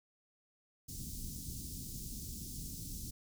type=band-stop noise; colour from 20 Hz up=pink; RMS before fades=-44 dBFS; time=0.88-3.11 s; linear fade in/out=10 ms; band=260 to 5100 Hz; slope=24 dB/octave; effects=none